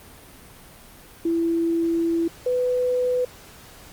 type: tone pair in turn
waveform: sine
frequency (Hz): 333.5 / 498.6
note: E4 / B4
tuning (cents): +20 / +16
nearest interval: perfect fifth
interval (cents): 696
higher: second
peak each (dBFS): -19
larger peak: neither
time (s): 1.25-2.28 / 2.46-3.25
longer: first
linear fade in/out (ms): 5
effects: pink hiss -46 dBFS RMS until 3.92 s + Opus 32 kbps